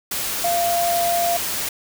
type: tone in noise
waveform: sine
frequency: 691 Hz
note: F5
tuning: 19 cents flat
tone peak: -18 dBFS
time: 0.44-1.37 s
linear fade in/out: 5 ms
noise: white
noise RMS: -25 dBFS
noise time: 0.11-1.69 s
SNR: +4 dB
effects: none